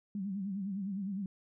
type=tone with vibrato; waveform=sine; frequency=196 Hz; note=G3; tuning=in tune; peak=-34 dBFS; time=0.15-1.26 s; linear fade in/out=2 ms; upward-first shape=sine; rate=9.8 Hz; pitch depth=98 cents each way; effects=none